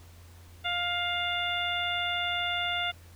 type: harmonic tone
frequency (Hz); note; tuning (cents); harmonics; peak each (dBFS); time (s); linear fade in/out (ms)
703; F5; +11; 1 / 2 / 3 / 4 / 5; -34 / -34 / -34 / -34 / -34; 0.64-2.92; 20
effects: added 86 Hz sine -49 dBFS peak until 3.15 s + pink hiss -57 dBFS RMS until 3.15 s